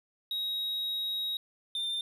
triangle tone pair in turn, 3799 / 3595 Hz, A#7 / A7, +32 / +36 cents, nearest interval minor second, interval 96 cents, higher first, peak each -29 / -29 dBFS, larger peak neither, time 0.31-1.37 / 1.75-2.01 s, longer first, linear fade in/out 2 ms, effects none

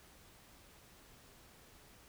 silence, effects pink hiss -61 dBFS RMS until 2.08 s

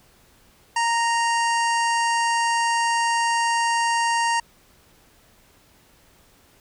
harmonic tone, 930 Hz, A#5, 4 cents flat, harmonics 1 / 2 / 3 / 5 / 6 / 7 / 8 / 9 / 10, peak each -20 / -26 / -30 / -34 / -36 / -37 / -38 / -39 / -40 dBFS, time 0.76-4.4 s, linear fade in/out 5 ms, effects pink hiss -56 dBFS RMS until 6.6 s

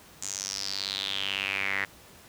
sawtooth tone with band-pass filter sweep, 98 Hz, G2, in tune, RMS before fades -32 dBFS, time 0.22-1.85 s, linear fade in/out 5 ms, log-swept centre 7100 to 1900 Hz, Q 5.8, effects pink hiss -52 dBFS RMS until 2.28 s + high-pass 60 Hz 12 dB/octave

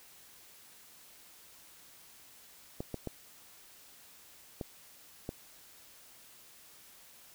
clicks, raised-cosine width 2 ms, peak -23 dBFS, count 5, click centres 2.805 / 2.943 / 3.073 / 4.612 / 5.291 s, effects white hiss -57 dBFS RMS until 7.34 s

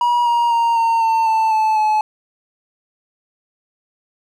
triangle tone with pitch steps, 961 / 945.6 / 930.4 / 915.5 / 900.8 / 886.3 / 872.1 / 858.1 Hz, B5 / A#5 / A#5 / A#5 / A5 / A5 / A5 / A5, -48 / +24 / -4 / -32 / +40 / +12 / -16 / -44 cents, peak -11 dBFS, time 0.01-2.01 s, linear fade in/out 2 ms, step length 250 ms, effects none

